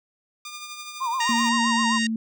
10% pulse tone with tremolo, 1206 Hz, D6, 46 cents sharp, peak -25 dBFS, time 0.45-1.49 s, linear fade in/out 2 ms, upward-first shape triangle, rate 12 Hz, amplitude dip 50%
sine tone with vibrato, 987.8 Hz, B5, in tune, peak -23 dBFS, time 1-1.99 s, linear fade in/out 20 ms, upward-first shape sine, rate 7.7 Hz, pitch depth 140 cents each way
harmonic tone, 932.3 Hz, A#5, in tune, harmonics 2 / 3 / 4 / 5 / 6 / 7 / 8 / 9, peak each -26 / -30 / -32 / -34 / -36 / -37 / -38 / -39 dBFS, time 1.2-2.07 s, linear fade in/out 5 ms
sine tone with pitch glide, 233.1 to 223.7 Hz, A#3 to A3, 0 to +29 cents, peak -23 dBFS, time 1.29-2.16 s, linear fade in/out 2 ms, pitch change -71 cents, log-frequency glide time 1.57-2.04 s
effects none

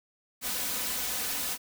white noise with comb filter, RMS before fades -32 dBFS, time 0.41-1.58 s, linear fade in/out 50 ms, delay 4 ms, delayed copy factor +0.55, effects none

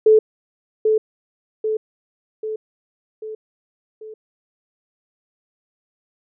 sine tone with echo, 434.6 Hz, A4, 21 cents flat, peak -8 dBFS, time 0.06-0.19 s, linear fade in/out 5 ms, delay 790 ms, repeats 5, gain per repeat -5 dB, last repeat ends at 4.14 s, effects none

